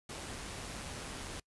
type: noise with amplitude modulation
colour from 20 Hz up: pink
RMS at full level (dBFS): -42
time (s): 0.09-1.4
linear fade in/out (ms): 5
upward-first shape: sine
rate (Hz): 135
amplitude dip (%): 30
effects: noise-tail reverb RT60 0.1 s tail -25 dB re dry + resampled to 24000 Hz